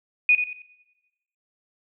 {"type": "tone with echo", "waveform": "sine", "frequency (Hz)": 2473, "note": "D#7", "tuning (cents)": -11, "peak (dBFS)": -13, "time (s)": [0.29, 0.35], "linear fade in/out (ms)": 2, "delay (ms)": 90, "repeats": 3, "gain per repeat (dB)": -9, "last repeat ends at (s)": 0.62, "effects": ["noise-tail reverb RT60 1.0 s tail -19 dB re dry"]}